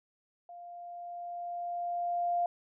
sine tone with level ramp, 698.5 Hz, F5, in tune, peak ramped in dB -45 to -26 dBFS, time 0.49-2.46 s, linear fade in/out 2 ms, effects none

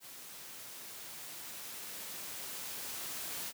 white noise with level ramp, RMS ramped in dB -50 to -40 dBFS, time 0-3.53 s, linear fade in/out 50 ms, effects high-pass 100 Hz 12 dB/octave

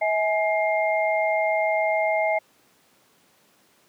sine tone cluster, 643 / 836 / 2118 Hz, E5 / G#5 / C7, -43 / +11 / +21 cents, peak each -22 / -26 / -26 dBFS, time 0.01-2.39 s, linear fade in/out 10 ms, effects pink hiss -60 dBFS RMS until 3.88 s + high-pass 200 Hz 12 dB/octave

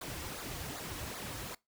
pink noise with flanger, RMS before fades -42 dBFS, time 0.01-1.55 s, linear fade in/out 5 ms, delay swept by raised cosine 0.34 to 5.04 ms, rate 2.6 Hz, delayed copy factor -0.7, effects noise-tail reverb RT60 0.2 s tail -22 dB re dry

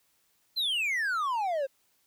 triangle exponential sweep, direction down, 4200 to 520 Hz, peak -25 dBFS, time 0.56-1.67 s, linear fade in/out 20 ms, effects white hiss -70 dBFS RMS until 2.06 s

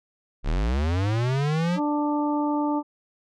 square linear sweep, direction up, 30.97 to 185 Hz, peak -22 dBFS, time 0.43-1.8 s, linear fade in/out 50 ms
harmonic tone, 295.2 Hz, D4, 9 cents sharp, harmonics 1 / 2 / 3 / 4, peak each -23 / -32 / -28 / -35 dBFS, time 1.75-2.83 s, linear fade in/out 50 ms
effects low-pass 5000 Hz 12 dB/octave

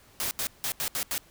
white noise bursts at uneven times, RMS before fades -30 dBFS, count 6, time 0.2-0.31 / 0.39-0.47 / 0.64-0.72 / 0.8-0.88 / 0.95-1.03 / 1.11-1.18 s, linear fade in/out 0 ms, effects pink hiss -57 dBFS RMS until 1.3 s

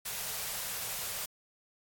white band-stop noise, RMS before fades -37 dBFS, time 0.05-1.26 s, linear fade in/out 10 ms, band 210 to 410 Hz, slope 48 dB/octave, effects AAC 64 kbps

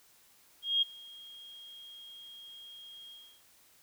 sine tone with ADSR envelope, 3252 Hz, G#7, 37 cents flat, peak -23 dBFS, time 0.62-3.42 s, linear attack 200 ms, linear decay 15 ms, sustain -24 dB, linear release 320 ms, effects white hiss -63 dBFS RMS until 3.82 s

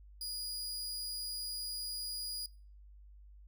sawtooth tone, 4895 Hz, D#8, 29 cents flat, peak -36 dBFS, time 0.21-2.46 s, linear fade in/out 2 ms, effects noise-tail reverb RT60 0.4 s tail -22 dB re dry + added 50 Hz sine -53 dBFS peak until 3.47 s

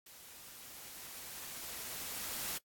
white noise with level ramp, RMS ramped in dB -55 to -39 dBFS, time 0.06-2.58 s, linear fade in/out 5 ms, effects noise-tail reverb RT60 0.1 s tail -21 dB re dry + AAC 64 kbps

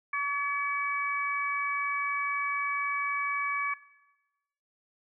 harmonic tone, 569 Hz, C#5, 45 cents sharp, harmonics 2 / 3 / 4, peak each -31 / -34 / -32 dBFS, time 0.13-3.74 s, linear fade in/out 5 ms, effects noise-tail reverb RT60 1.0 s tail -17 dB re dry

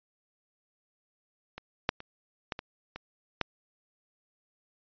clicks, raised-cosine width 0.3 ms, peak -24 / -8 / -26 / -16 / -21 / -23 / -11 dBFS, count 7, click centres 1.58 / 1.891 / 2.004 / 2.522 / 2.591 / 2.96 / 3.413 s, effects resampled to 11025 Hz

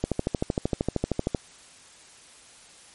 click train, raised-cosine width 2 ms, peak -10 dBFS, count 18, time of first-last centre 0.04-1.348 s, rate 13 Hz, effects white hiss -51 dBFS RMS until 2.94 s + MP3 48 kbps

